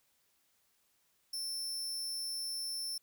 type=tone; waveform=sawtooth; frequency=5360 Hz; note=E8; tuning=28 cents sharp; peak=-34 dBFS; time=1.33-2.98 s; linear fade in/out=5 ms; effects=white hiss -74 dBFS RMS until 3.02 s